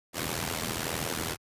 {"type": "noise with amplitude modulation", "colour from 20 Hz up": "pink", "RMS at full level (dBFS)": -28, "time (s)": [0.13, 1.37], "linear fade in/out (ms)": 50, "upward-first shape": "sine", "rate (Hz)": 81.6, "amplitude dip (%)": 85, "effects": ["high-pass 80 Hz 12 dB/octave", "resampled to 32000 Hz"]}